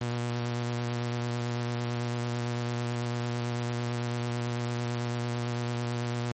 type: tone with vibrato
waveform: sawtooth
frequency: 120 Hz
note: B2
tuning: 49 cents flat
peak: -25 dBFS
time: 0.01-6.32 s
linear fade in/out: 5 ms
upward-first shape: sine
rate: 9 Hz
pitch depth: 15 cents each way
effects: MP3 32 kbps